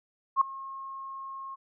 sine tone with ADSR envelope, 1079 Hz, C#6, 47 cents flat, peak -16 dBFS, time 0.36-1.56 s, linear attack 52 ms, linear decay 3 ms, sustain -21 dB, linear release 23 ms, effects none

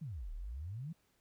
sine exponential two-way sweep, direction down then up, 175.1 to 35.07 to 175.1 Hz, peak -40 dBFS, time 0.01-0.93 s, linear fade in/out 10 ms, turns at 0.32 s, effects pink hiss -75 dBFS RMS until 1.2 s

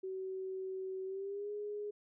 sine tone with pitch glide, 378.4 to 415 Hz, F#4 to G#4, +39 to -1 cents, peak -38 dBFS, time 0.03-1.91 s, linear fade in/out 10 ms, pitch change +160 cents, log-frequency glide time 1.05-1.51 s, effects none

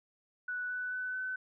sine tone with pitch steps, 1480 / 1491.2 / 1502.4 / 1513.7 Hz, F#6 / F#6 / F#6 / F#6, 0 / +13 / +26 / +39 cents, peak -34 dBFS, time 0.48-1.36 s, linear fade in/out 5 ms, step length 220 ms, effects none

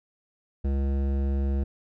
sine tone with hard clipping, 68.6 Hz, C#2, 17 cents flat, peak -25 dBFS, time 0.64-1.64 s, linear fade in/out 10 ms, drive 14 dB, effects none

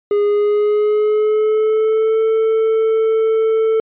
triangle tone with pitch glide, 411.3 to 443.4 Hz, G#4 to A4, -17 to +13 cents, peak -10 dBFS, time 0.11-3.8 s, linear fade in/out 2 ms, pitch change +130 cents, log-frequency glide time 0.23-2.2 s, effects resampled to 8000 Hz

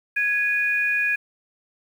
sine tone pair together, 1666.1 / 2462 Hz, G#6 / D#7, +5 / -19 cents, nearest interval perfect fifth, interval 676 cents, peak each -22 dBFS, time 0.16-1.16 s, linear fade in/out 10 ms, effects 8-bit

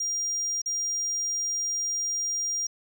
triangle tone with dropouts, 5700 Hz, F8, 34 cents sharp, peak -25 dBFS, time 0-2.67 s, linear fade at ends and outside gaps 5 ms, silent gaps 0.618-0.659 s, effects none

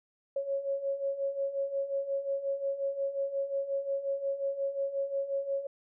sine beating tone pair, 548 / 553.6 Hz, C#5 / C#5, -20 / -2 cents, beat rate 5.6 Hz, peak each -36 / -31 dBFS, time 0.36-5.67 s, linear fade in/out 5 ms, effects none

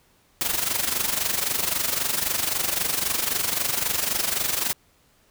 white noise with amplitude modulation, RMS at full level -22 dBFS, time 0.41-4.73 s, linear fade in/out 0 ms, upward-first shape sine, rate 23.8 Hz, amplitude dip 70%, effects pink hiss -61 dBFS RMS until 5.3 s

